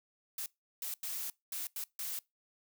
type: noise bursts at uneven times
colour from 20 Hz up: blue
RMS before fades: -39 dBFS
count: 6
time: 0.38-0.46 / 0.82-0.94 / 1.03-1.3 / 1.52-1.67 / 1.76-1.84 / 1.99-2.19 s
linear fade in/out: 2 ms
effects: noise-tail reverb RT60 0.2 s tail -23 dB re dry